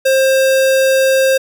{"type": "tone", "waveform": "square", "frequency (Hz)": 531, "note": "C5", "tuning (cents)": 25, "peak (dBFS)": -10, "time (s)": [0.05, 1.38], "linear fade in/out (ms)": 10, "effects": []}